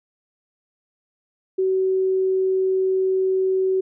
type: tone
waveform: sine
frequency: 378 Hz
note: F#4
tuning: 37 cents sharp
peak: -17 dBFS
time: 1.58-3.81 s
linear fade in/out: 10 ms
effects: none